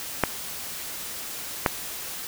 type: clicks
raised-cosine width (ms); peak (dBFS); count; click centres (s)
0.5; -3; 2; 0.237 / 1.662
effects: white hiss -35 dBFS RMS until 2.27 s